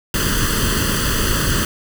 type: noise with comb filter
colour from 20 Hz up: pink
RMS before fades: -18 dBFS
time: 0.14-1.65 s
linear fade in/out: 2 ms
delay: 0.65 ms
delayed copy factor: +0.9
effects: none